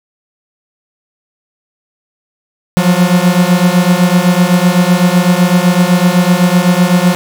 45% pulse beating tone pair, 174.61 / 182.51 Hz, F3 / F#3, 0 / -23 cents, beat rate 7.9 Hz, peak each -10 dBFS, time 2.77-7.15 s, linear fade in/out 0 ms, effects none

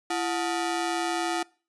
sawtooth ring-modulated tone, 533 Hz, C5, 32 cents sharp, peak -19 dBFS, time 0.1-1.43 s, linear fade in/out 5 ms, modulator 195 Hz, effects noise-tail reverb RT60 0.4 s tail -24 dB re dry + resampled to 24000 Hz

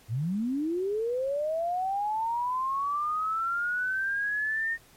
sine linear sweep, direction up, 99.8 to 1846 Hz, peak -26 dBFS, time 0.08-4.78 s, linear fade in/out 50 ms, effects pink hiss -57 dBFS RMS until 4.96 s + MP3 64 kbps

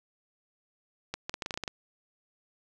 clicks, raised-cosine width 0.2 ms, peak -16 dBFS, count 10, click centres 1.14 / 1.295 / 1.341 / 1.422 / 1.461 / 1.508 / 1.541 / 1.575 / 1.637 / 1.678 s, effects none

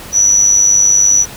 sine tone with amplitude modulation, 5920 Hz, F#8, in tune, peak -3 dBFS, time 0.12-1.26 s, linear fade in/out 50 ms, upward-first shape sine, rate 99.9 Hz, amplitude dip 75%, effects pink hiss -31 dBFS RMS until 1.36 s

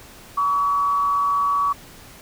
sine tone with frequency modulation, 1134 Hz, C#6, 39 cents sharp, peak -17 dBFS, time 0.37-1.73 s, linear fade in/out 10 ms, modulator 165 Hz, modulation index 0.31, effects pink hiss -44 dBFS RMS until 2.21 s

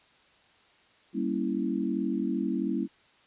sine chord, G diminished seventh, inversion none, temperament equal with one note detuned, 196 / 234.3 / 277.2 / 329.6 Hz, G3 / Bb3 / Db4 / Fb4, 0 / +9 / 0 / 0 cents, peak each -32 dBFS, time 1.13-2.88 s, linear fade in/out 50 ms, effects white hiss -61 dBFS RMS until 3.26 s + resampled to 8000 Hz

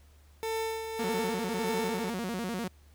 30% pulse tone with tremolo, 446.4 Hz, A4, 25 cents sharp, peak -27 dBFS, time 0.43-2.1 s, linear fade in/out 0 ms, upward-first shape sine, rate 1.7 Hz, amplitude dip 50%
sawtooth tone with vibrato, 207.6 Hz, G#3, in tune, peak -28 dBFS, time 0.99-2.68 s, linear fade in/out 5 ms, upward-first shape square, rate 10 Hz, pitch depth 210 cents each way
effects added 73 Hz sine -55 dBFS peak until 2.94 s + pink hiss -65 dBFS RMS until 2.94 s

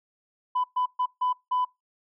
sine tone bursts at uneven times, 1000 Hz, B5, 21 cents sharp, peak -21 dBFS, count 5, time 0.55-0.64 / 0.76-0.86 / 0.99-1.06 / 1.21-1.33 / 1.51-1.65 s, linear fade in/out 10 ms, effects noise-tail reverb RT60 0.2 s tail -24 dB re dry + tanh soft clip ceiling -19 dBFS

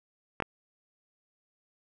clicks, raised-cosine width 0.5 ms, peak -14 dBFS, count 2, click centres 0.402 / 0.423 s, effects none

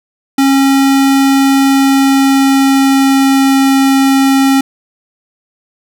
square tone with pitch glide, 272.4 to 270.5 Hz, C#4 to C#4, -30 to -42 cents, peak -7 dBFS, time 0.38-4.61 s, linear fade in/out 5 ms, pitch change -12 cents, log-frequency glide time 1.61-3.62 s, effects none

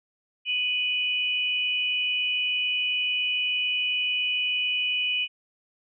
sine tone pair together, 2489 / 2958 Hz, D#7 / F#7, 0 / -1 cents, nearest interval minor third, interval 299 cents, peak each -26 dBFS, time 0.45-5.28 s, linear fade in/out 50 ms, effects none

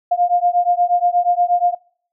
sine beating tone pair, 702 / 710.4 Hz, F5 / F5, +9 / +29 cents, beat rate 8.4 Hz, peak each -16 / -16 dBFS, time 0.11-1.75 s, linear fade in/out 10 ms, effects noise-tail reverb RT60 0.6 s tail -26 dB re dry

